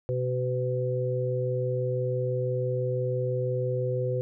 harmonic tone, 126 Hz, B2, 35 cents sharp, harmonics 1 / 3 / 4, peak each -28 / -33 / -29 dBFS, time 0.09-4.21 s, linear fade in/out 0 ms, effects none

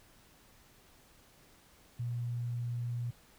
sine tone, 120 Hz, B2, 49 cents flat, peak -33 dBFS, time 1.99-3.11 s, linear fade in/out 10 ms, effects pink hiss -62 dBFS RMS until 3.38 s

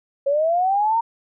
sine linear sweep, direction up, 544 to 932.3 Hz, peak -16 dBFS, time 0.26-1.01 s, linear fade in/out 10 ms, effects none

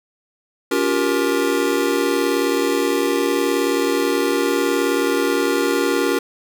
square chord, G half-diminished seventh, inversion second, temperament just, 282.2 / 352.8 / 392 / 470.4 Hz, Db4 / F4 / G4 / Bb4, +31 / +18 / 0 / +16 cents, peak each -23 dBFS, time 0.71-6.19 s, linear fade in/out 5 ms, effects none

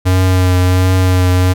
square tone with vibrato, 91.9 Hz, F#2, 11 cents flat, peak -9 dBFS, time 0.05-1.54 s, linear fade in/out 20 ms, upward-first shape triangle, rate 1.4 Hz, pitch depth 23 cents each way, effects none

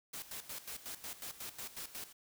white noise with tremolo, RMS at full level -44 dBFS, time 0.13-2.13 s, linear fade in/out 10 ms, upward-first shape square, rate 5.5 Hz, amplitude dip 75%, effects none

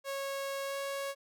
sawtooth tone with pitch glide, 550 to 553.8 Hz, C#5 to C#5, -14 to -2 cents, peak -31 dBFS, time 0.04-1.15 s, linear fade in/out 50 ms, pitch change +12 cents, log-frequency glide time 0.65-0.77 s, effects none

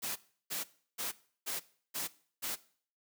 white noise bursts, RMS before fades -37 dBFS, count 6, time 0.02-2.56 s, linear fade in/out 20 ms, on 140 ms, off 340 ms, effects noise-tail reverb RT60 0.5 s tail -19 dB re dry + high-pass 150 Hz 12 dB/octave

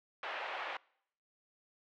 pink band-pass noise, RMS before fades -41 dBFS, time 0.23-0.77 s, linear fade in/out 2 ms, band 580 to 2900 Hz, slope 24 dB/octave, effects noise-tail reverb RT60 0.7 s tail -25 dB re dry

